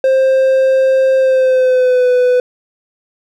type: tone with pitch glide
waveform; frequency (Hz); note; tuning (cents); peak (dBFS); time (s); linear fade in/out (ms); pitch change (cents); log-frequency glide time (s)
triangle; 528 to 498.4; C5 to B4; +16 to +16; -6; 0.04-2.4; 2; -100; 1.17-2.09
effects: none